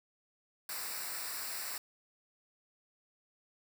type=noise with comb filter; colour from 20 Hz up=white; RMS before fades=-40 dBFS; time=0.69-1.78 s; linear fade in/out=2 ms; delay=0.31 ms; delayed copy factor=-0.75; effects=none